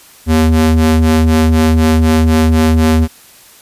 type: ring-modulated tone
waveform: square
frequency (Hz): 79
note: D#2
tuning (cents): +27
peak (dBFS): -5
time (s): 0.26-3.08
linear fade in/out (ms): 50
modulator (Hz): 160
effects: white hiss -41 dBFS RMS until 3.61 s + resampled to 32000 Hz